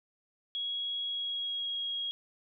sine tone with pitch glide, 3321 to 3287 Hz, G#7 to G#7, -1 to -19 cents, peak -32 dBFS, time 0.55-2.11 s, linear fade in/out 0 ms, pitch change -18 cents, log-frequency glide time 1.04-1.8 s, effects none

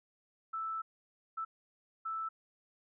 sine tone bursts at uneven times, 1318.5 Hz, E6, in tune, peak -35 dBFS, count 3, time 0.53-0.82 / 1.37-1.45 / 2.05-2.29 s, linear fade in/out 10 ms, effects none

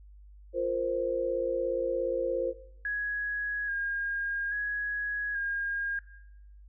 sine chord, F suspended fourth, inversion none, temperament equal, 349.2 / 466.2 / 523.3 Hz, F4 / Bb4 / C5, 0 / 0 / 0 cents, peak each -34 / -33 / -29 dBFS, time 0.53-2.54 s, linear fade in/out 50 ms
sine tone with vibrato, 1644 Hz, G#6, 18 cents flat, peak -29 dBFS, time 2.85-5.99 s, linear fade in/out 2 ms, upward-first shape square, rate 0.6 Hz, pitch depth 25 cents each way
effects noise-tail reverb RT60 0.9 s tail -18 dB re dry + added 50 Hz sine -49 dBFS peak until 6.68 s

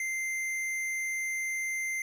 triangle tone with hard clipping, 2086 Hz, C7, 6 cents flat, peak -32 dBFS, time 0-2.02 s, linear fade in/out 2 ms, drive 15 dB, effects none

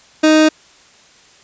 30% pulse tone, 311.1 Hz, D#4, in tune, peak -5 dBFS, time 0.23-0.49 s, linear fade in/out 10 ms, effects white hiss -47 dBFS RMS until 1.43 s + resampled to 16000 Hz

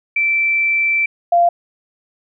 sine tone pair in turn, 2334 / 691.7 Hz, D7 / F5, -11 / -17 cents, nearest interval octave + major sixth, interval 2106 cents, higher first, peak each -13 / -9 dBFS, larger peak second, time 0.16-1.06 / 1.32-1.49 s, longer first, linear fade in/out 5 ms, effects none

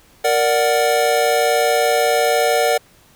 square chord, Bb augmented, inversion none, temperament equal, 466.2 / 587.3 / 740 Hz, Bb4 / D5 / F#5, 0 / 0 / 0 cents, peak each -19 dBFS, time 0.24-2.78 s, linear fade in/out 10 ms, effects pink hiss -51 dBFS RMS until 3.15 s

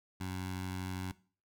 15% pulse tone with notch filter, 92.5 Hz, F#2, in tune, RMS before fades -39 dBFS, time 0.2-1.12 s, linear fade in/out 10 ms, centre 460 Hz, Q 1.3, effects noise-tail reverb RT60 0.4 s tail -19 dB re dry

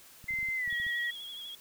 clicks, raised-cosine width 5 ms, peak -39 dBFS, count 10, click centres 0.242 / 0.308 / 0.338 / 0.388 / 0.429 / 0.487 / 0.677 / 0.727 / 0.8 / 0.866 s
sine tone with pitch glide, 2073 to 1912 Hz, C7 to A#6, -17 to +43 cents, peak -30 dBFS, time 0.28-1.11 s, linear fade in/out 10 ms, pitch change -140 cents, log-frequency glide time 0.56-0.69 s
sine tone with vibrato, 3322 Hz, G#7, in tune, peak -40 dBFS, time 0.7-1.55 s, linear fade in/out 2 ms, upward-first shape sine, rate 12 Hz, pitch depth 44 cents each way
effects white hiss -55 dBFS RMS until 1.6 s

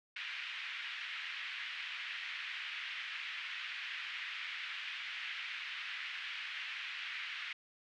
pink band-pass noise, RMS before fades -43 dBFS, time 0.16-7.53 s, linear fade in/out 5 ms, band 1800 to 3100 Hz, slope 24 dB/octave, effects none

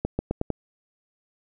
accelerating click train, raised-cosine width 2 ms, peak -11 dBFS, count 5, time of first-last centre 0.05-0.503 s, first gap 140 ms, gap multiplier 0.86, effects none

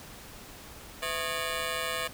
10% pulse ring-modulated tone, 581 Hz, D5, 19 cents flat, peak -19 dBFS, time 1.02-2.08 s, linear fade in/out 10 ms, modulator 76.2 Hz, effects pink hiss -47 dBFS RMS until 2.13 s

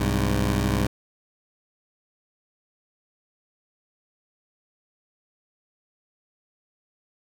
15% pulse tone pair together, 63.81 / 101.7 Hz, C2 / G#2, -43 / -36 cents, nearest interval minor sixth, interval 807 cents, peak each -17 / -18 dBFS, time 0-0.87 s, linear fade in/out 5 ms, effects none

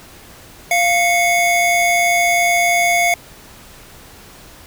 square tone pair together, 694.4 / 2206 Hz, F5 / C#7, -10 / -9 cents, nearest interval octave + minor sixth, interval 2001 cents, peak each -16 dBFS, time 0.71-3.14 s, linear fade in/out 2 ms, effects pink hiss -41 dBFS RMS until 4.66 s

